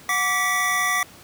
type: tone cluster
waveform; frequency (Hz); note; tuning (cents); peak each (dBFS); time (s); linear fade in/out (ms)
square; 732 / 1160 / 1958 / 2247; F#5 / D6 / B6 / C#7; -19 / -22 / -15 / +23; -31 / -25 / -23 / -31; 0.09-1.03; 2
effects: pink hiss -46 dBFS RMS until 1.23 s + high-pass 80 Hz 12 dB/octave